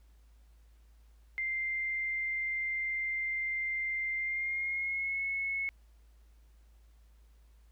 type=tone with pitch glide; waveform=sine; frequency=2093 to 2191 Hz; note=C7 to C#7; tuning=0 to -21 cents; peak=-31 dBFS; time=1.38-5.69 s; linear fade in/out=0 ms; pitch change=+79 cents; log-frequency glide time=4.17-5.22 s; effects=added 55 Hz sine -57 dBFS peak until 7.71 s + pink hiss -73 dBFS RMS until 7.71 s